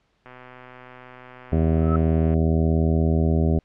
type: click train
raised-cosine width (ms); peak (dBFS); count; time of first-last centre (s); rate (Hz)
0.5; -28; 263; 0.26-2.339; 126
type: harmonic tone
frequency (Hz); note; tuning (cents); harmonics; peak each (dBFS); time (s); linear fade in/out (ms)
80.3; E2; -45; 1 / 2 / 3 / 4 / 5 / 6 / 7 / 8 / 9; -20 / -22 / -25 / -30 / -28 / -39 / -34 / -34 / -38; 1.52-3.59; 5
type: tone with exponential growth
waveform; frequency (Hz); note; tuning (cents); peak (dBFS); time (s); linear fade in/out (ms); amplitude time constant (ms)
sine; 1300; E6; -24; -22; 1.73-1.96; 2; 49
effects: pink hiss -67 dBFS RMS until 3.64 s + low-pass 4000 Hz 12 dB/octave